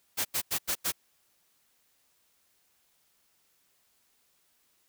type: noise bursts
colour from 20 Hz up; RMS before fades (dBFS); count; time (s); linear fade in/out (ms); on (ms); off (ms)
white; -29; 5; 0.17-0.922; 20; 80; 88
effects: white hiss -70 dBFS RMS until 4.88 s